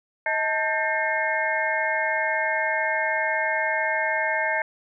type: tone cluster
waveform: sine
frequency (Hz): 632 / 886 / 1575 / 1804 / 2151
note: D#5 / A5 / G6 / A6 / C7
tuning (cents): +27 / +12 / +8 / +43 / +47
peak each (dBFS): -28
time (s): 0.26-4.62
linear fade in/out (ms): 2
effects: none